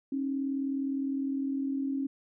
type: tone pair together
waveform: sine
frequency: 271.3 / 311.1 Hz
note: C#4 / D#4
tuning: -37 / 0 cents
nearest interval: major second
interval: 237 cents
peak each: -29 / -38 dBFS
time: 0.12-2.07 s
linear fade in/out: 5 ms
effects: none